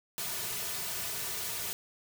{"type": "noise with comb filter", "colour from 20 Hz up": "white", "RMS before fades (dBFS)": -36, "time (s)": [0.18, 1.73], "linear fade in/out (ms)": 0, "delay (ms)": 3.7, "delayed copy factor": -0.75, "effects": []}